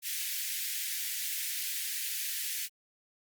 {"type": "high-pass noise", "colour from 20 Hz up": "white", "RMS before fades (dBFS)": -35, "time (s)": [0.02, 2.69], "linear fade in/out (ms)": 50, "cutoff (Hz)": 1700, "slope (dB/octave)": 48, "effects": ["Opus 48 kbps"]}